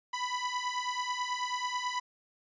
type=beating tone pair; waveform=sawtooth; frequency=987.8 / 997 Hz; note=B5 / B5; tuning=0 / +16 cents; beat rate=9.2 Hz; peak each=-31 dBFS; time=0.13-2 s; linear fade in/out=10 ms; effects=resampled to 16000 Hz